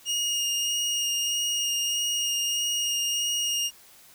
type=tone with vibrato; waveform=25% pulse; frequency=2851 Hz; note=F7; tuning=35 cents sharp; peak=-21 dBFS; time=0.05-3.71 s; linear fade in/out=50 ms; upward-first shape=sine; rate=1.6 Hz; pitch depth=11 cents each way; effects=white hiss -53 dBFS RMS until 4.14 s